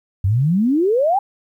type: exponential sweep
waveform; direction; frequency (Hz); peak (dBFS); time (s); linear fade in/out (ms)
sine; up; 89.9 to 830.6; -13; 0.24-1.19; 5
effects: 9-bit